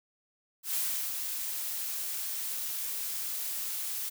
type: noise with ADSR envelope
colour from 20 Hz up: blue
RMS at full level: -30 dBFS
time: 0.63-4.1 s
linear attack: 110 ms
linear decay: 360 ms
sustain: -5 dB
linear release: 18 ms
effects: none